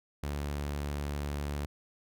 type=tone; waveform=sawtooth; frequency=72.3 Hz; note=D2; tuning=27 cents flat; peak=-29 dBFS; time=0.23-1.66 s; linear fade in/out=5 ms; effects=none